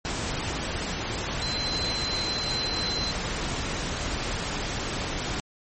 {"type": "tone in noise", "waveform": "sine", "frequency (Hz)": 4076, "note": "C8", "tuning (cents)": -46, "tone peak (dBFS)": -28, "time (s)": [1.42, 3.11], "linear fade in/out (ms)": 0, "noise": "pink", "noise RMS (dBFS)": -30, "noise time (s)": [0.05, 5.4], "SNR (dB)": -1, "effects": ["MP3 32 kbps"]}